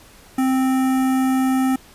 square tone with notch filter, 261.6 Hz, C4, in tune, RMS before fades -18 dBFS, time 0.38-1.76 s, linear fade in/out 5 ms, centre 4100 Hz, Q 0.57, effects pink hiss -47 dBFS RMS until 1.94 s + resampled to 32000 Hz

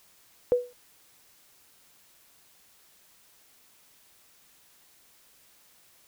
sine tone with exponential decay, 490.9 Hz, B4, 10 cents flat, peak -15 dBFS, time 0.52-0.73 s, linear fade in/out 0 ms, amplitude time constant 45 ms, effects white hiss -60 dBFS RMS until 6.07 s

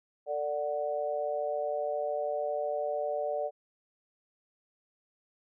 sine chord, D major, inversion second, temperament equal with one note detuned, 447.7 / 587.3 / 740 Hz, A4 / D5 / F#5, +30 / 0 / 0 cents, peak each -37 / -31 / -36 dBFS, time 0.26-3.51 s, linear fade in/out 50 ms, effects none

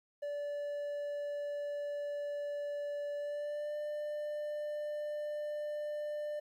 triangle tone with pitch glide, 580 to 596 Hz, D5 to D5, -22 to +25 cents, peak -34 dBFS, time 0.22-6.4 s, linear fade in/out 10 ms, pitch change +47 cents, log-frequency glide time 3.16-3.76 s, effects 12-bit

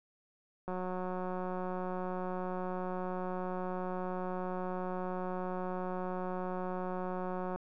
click train, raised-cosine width 1 ms, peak -25 dBFS, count 1260, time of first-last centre 0.68-7.56 s, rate 183 Hz, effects none

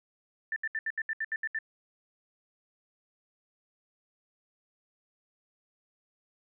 sine tone bursts, 1776 Hz, A6, 16 cents sharp, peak -29 dBFS, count 10, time 0.52-1.588 s, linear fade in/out 2 ms, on 42 ms, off 72 ms, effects none

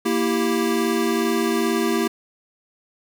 square chord, E diminished, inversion second, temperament equal, 233.1 / 329.6 / 392 Hz, Bb3 / E4 / G4, 0 / 0 / 0 cents, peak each -24 dBFS, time 0.05-2.08 s, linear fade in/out 10 ms, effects 9-bit

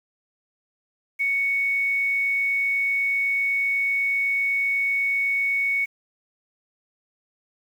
sine tone with quantisation, 2223 Hz, C#7, 4 cents sharp, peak -20 dBFS, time 1.19-5.86 s, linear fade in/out 20 ms, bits 8, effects none

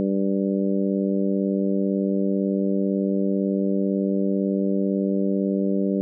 harmonic tone, 98 Hz, G2, in tune, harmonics 2 / 3 / 4 / 5 / 6, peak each -22 / -26 / -28 / -30 / -32 dBFS, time 0-6.01 s, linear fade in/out 0 ms, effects none

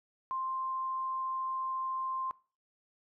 sine tone, 1049 Hz, C6, 4 cents sharp, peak -32 dBFS, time 0.31-2.31 s, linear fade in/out 0 ms, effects noise-tail reverb RT60 0.4 s tail -22 dB re dry

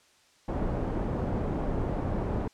pink low-pass noise, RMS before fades -30 dBFS, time 0.48-2.48 s, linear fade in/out 5 ms, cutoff 680 Hz, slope 12 dB/octave, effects white hiss -62 dBFS RMS until 2.53 s + low-pass 7000 Hz 12 dB/octave

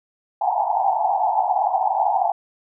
white band-pass noise, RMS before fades -20 dBFS, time 0.41-2.32 s, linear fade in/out 5 ms, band 700 to 900 Hz, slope 96 dB/octave, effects none

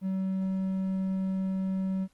triangle tone, 190 Hz, F#3, 46 cents sharp, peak -25 dBFS, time 0.01-2.08 s, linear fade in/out 50 ms, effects pink hiss -69 dBFS RMS until 2.13 s + Opus 24 kbps

